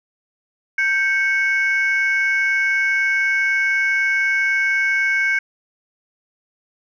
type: tone pair together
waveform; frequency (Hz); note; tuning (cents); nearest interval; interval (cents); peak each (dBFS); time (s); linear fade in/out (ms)
sine; 1568 / 2214; G6 / C#7; 0 / -3; tritone; 597; -17; 0.78-5.39; 5
effects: tanh soft clip ceiling -11 dBFS